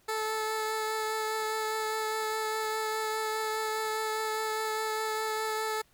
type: tone with vibrato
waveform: 15% pulse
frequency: 436.3 Hz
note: A4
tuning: 15 cents flat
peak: -23 dBFS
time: 0.08-5.82 s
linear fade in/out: 10 ms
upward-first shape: triangle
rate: 4.9 Hz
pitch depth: 14 cents each way
effects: pink hiss -65 dBFS RMS until 5.93 s + MP3 96 kbps